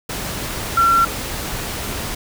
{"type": "tone in noise", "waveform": "sine", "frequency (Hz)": 1360, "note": "F6", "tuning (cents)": -46, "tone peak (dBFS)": -11, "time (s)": [0.77, 1.05], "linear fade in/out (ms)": 5, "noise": "pink", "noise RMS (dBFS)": -26, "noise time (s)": [0.09, 2.15], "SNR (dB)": 12, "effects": []}